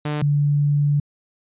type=tone pair in turn; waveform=sawtooth / sine; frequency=149.2 / 145.12 Hz; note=D3 / D3; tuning=+28 / -20 cents; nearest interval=unison; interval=48 cents; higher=first; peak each=-18 / -15 dBFS; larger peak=second; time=0.05-0.22 / 0.22-1 s; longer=second; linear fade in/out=5 ms; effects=resampled to 8000 Hz